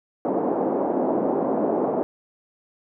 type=band-pass noise; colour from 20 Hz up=pink; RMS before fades=-23 dBFS; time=0.25-2.03 s; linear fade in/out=0 ms; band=250 to 760 Hz; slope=24 dB/octave; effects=none